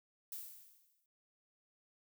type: noise with exponential decay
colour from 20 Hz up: violet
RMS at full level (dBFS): -43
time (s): 0.32-1.06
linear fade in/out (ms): 2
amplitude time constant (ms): 160
effects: none